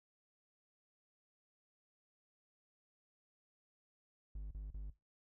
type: tone bursts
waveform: triangle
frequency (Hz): 50.6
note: G#1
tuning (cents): -44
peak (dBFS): -40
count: 3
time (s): 4.35-4.902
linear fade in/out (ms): 5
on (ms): 160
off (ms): 36
effects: noise-tail reverb RT60 0.2 s tail -17 dB re dry